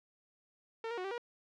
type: tone with pitch steps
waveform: sawtooth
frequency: 452.5 / 470.6 / 366.9 / 389.5 / 477.7 Hz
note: A4 / A#4 / F#4 / G4 / A#4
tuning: +48 / +16 / -15 / -11 / +42 cents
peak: -33 dBFS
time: 0.84-1.18 s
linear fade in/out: 2 ms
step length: 68 ms
effects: low-pass 3000 Hz 12 dB/octave